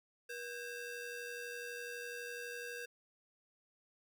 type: ring-modulated tone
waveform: 30% pulse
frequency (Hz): 1052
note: C6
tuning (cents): +9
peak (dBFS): -37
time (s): 0.29-2.86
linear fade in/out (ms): 10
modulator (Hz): 572
effects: none